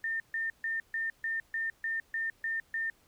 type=tone bursts; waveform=sine; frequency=1810 Hz; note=A6; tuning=48 cents sharp; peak=-30 dBFS; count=10; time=0.04-2.9 s; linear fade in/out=2 ms; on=160 ms; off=140 ms; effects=pink hiss -66 dBFS RMS until 3.07 s